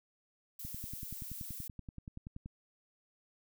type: noise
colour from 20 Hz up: violet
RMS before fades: -45 dBFS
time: 0.59-1.68 s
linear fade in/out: 5 ms
type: click train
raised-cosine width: 5 ms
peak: -32 dBFS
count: 20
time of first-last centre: 0.65-2.46 s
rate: 10.5 Hz
effects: none